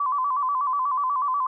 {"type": "tone with vibrato", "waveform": "sine", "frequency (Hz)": 1085, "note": "C#6", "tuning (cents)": -37, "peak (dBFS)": -21, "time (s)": [0, 1.47], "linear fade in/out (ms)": 5, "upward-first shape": "square", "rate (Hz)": 8.2, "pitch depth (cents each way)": 97, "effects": []}